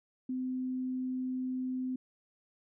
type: tone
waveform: sine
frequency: 256.3 Hz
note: C4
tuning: 36 cents flat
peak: -32 dBFS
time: 0.29-1.96 s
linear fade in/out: 5 ms
effects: none